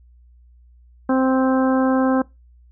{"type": "harmonic tone", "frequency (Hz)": 261.6, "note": "C4", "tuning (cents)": 0, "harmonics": [1, 2, 3, 4, 5, 6], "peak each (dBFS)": [-16, -22, -26, -28, -30, -32], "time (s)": [1.09, 2.22], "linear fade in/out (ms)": 5, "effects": ["noise-tail reverb RT60 0.2 s tail -21 dB re dry", "added 60 Hz sine -47 dBFS peak until 2.71 s"]}